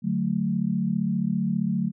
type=chord; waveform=sine; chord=D major; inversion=none; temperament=equal; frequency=146.83 / 185 / 220 Hz; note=D3 / F#3 / A3; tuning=0 / 0 / 0 cents; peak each=-30 / -25 / -26 dBFS; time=0.02-1.92 s; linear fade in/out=50 ms; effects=none